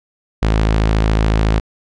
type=tone; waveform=sawtooth; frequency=53.9 Hz; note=A1; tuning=35 cents flat; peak=-8 dBFS; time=0.42-1.6 s; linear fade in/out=10 ms; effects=low-pass 5000 Hz 12 dB/octave